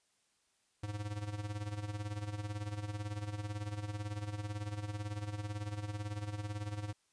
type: tone with tremolo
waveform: square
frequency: 104 Hz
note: G#2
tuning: 3 cents sharp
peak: -36 dBFS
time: 0.83-6.93 s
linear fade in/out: 5 ms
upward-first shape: sine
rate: 18 Hz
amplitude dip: 70%
effects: white hiss -75 dBFS RMS until 7.12 s + resampled to 22050 Hz